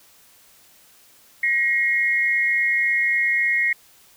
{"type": "tone pair together", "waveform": "sine", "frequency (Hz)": [1894.5, 2151], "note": ["A#6", "C7"], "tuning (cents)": [27, 47], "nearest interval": "major second", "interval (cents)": 220, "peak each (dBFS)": -20, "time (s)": [1.43, 3.73], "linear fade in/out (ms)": 5, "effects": ["white hiss -53 dBFS RMS until 4.16 s"]}